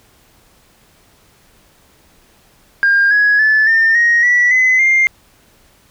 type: tone with pitch steps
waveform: sine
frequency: 1608 / 1671.5 / 1737.4 / 1806 / 1877.2 / 1951.3 / 2028 / 2108 Hz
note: G6 / G#6 / A6 / A6 / A#6 / B6 / B6 / C7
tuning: +44 / +11 / -22 / +45 / +12 / -21 / +45 / +12 cents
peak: -7 dBFS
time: 2.83-5.07 s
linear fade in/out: 0 ms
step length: 280 ms
effects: tanh soft clip ceiling -5 dBFS + pink hiss -51 dBFS RMS until 5.9 s